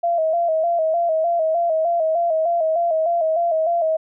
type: tone with vibrato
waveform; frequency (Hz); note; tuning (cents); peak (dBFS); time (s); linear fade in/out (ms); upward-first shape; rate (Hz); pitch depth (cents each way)
sine; 661; E5; +5; -16; 0.03-3.97; 10; square; 3.3; 64
effects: none